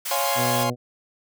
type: high-pass noise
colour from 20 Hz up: white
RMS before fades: -29 dBFS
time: 0.05-0.64 s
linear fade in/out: 10 ms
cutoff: 780 Hz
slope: 12 dB/octave
type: chord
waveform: 40% pulse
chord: Db major seventh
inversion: none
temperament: equal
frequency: 554.4 / 698.5 / 830.6 / 1046.5 Hz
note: Db5 / F5 / Ab5 / C6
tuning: 0 / 0 / 0 / 0 cents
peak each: -27 dBFS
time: 0.11-0.7 s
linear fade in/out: 2 ms
type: harmonic tone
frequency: 122.6 Hz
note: B2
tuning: 12 cents flat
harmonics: 1 / 2 / 3 / 4 / 5 / 6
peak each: -28 / -29 / -36 / -33 / -38 / -44 dBFS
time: 0.35-0.76 s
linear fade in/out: 50 ms
effects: none